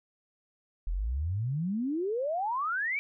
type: exponential sweep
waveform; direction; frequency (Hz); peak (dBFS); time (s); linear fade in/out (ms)
sine; up; 38.89 to 2349; -28; 0.87-2.99; 0
effects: none